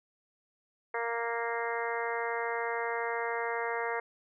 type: harmonic tone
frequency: 232.8 Hz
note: A#3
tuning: 2 cents flat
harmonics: 2 / 3 / 4 / 5 / 6 / 7 / 8 / 9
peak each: -35 / -39 / -37 / -41 / -42 / -41 / -40 / -41 dBFS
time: 0.94-4 s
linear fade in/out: 5 ms
effects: none